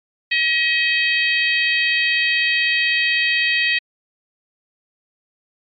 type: harmonic tone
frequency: 636 Hz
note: D#5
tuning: 38 cents sharp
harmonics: 3 / 4 / 5 / 6 / 7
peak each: -19 / -19 / -24 / -27 / -28 dBFS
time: 0.31-3.79 s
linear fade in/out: 10 ms
effects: MP3 64 kbps